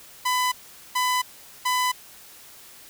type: tone bursts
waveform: sawtooth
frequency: 1002 Hz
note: B5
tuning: 25 cents sharp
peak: -17 dBFS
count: 3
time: 0.25-1.92 s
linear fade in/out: 10 ms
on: 270 ms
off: 430 ms
effects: white hiss -47 dBFS RMS until 2.89 s